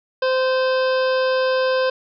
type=harmonic tone with a mistuned harmonic; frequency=518 Hz; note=C5; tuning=17 cents flat; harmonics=1 / 2 / 3 / 5 / 6 / 7 / 8 / 9 / 10; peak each=-17 / -26 / -26 / -33 / -36 / -37 / -40 / -35 / -40 dBFS; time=0.22-1.9 s; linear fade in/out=5 ms; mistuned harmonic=9; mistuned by=+45 cents; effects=none